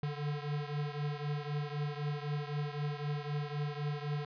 square beating tone pair, 145.5 / 149.4 Hz, D3 / D3, -16 / +30 cents, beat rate 3.9 Hz, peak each -37 / -40 dBFS, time 0.03-4.25 s, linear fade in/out 2 ms, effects resampled to 11025 Hz

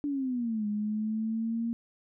sine exponential two-way sweep, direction down then up, 293.7 to 207.3 to 233.3 Hz, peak -28 dBFS, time 0.04-1.73 s, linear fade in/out 0 ms, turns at 0.67 s, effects none

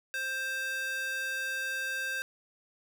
square tone with high-pass filter, 526 Hz, C5, 9 cents sharp, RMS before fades -34 dBFS, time 0.14-2.22 s, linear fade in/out 0 ms, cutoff 1600 Hz, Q 2.3, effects none

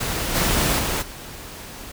pink noise with level steps, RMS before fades -25 / -20 / -24 / -37 dBFS, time 0-1.92 s, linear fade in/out 10 ms, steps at 0.34 / 0.78 / 1.01 s, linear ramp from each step 20 ms, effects none

